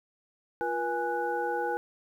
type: tone cluster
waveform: sine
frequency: 348.7 / 481.4 / 829 / 1479 Hz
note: F4 / B4 / G#5 / F#6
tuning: -3 / -44 / -3 / -1 cents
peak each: -36 / -32 / -31 / -36 dBFS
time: 0.61-1.77 s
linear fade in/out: 0 ms
effects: 10-bit